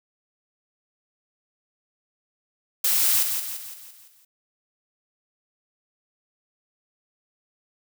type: noise with echo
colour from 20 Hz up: blue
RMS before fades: -21 dBFS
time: 2.84-3.23 s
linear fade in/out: 5 ms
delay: 170 ms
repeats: 6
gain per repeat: -6 dB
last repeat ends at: 4.25 s
effects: none